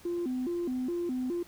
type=tone with vibrato; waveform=sine; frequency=296.9 Hz; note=D4; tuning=19 cents sharp; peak=-28 dBFS; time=0.05-1.43 s; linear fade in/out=5 ms; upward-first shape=square; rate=2.4 Hz; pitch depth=270 cents each way; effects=tanh soft clip ceiling -26 dBFS + pink hiss -55 dBFS RMS until 1.47 s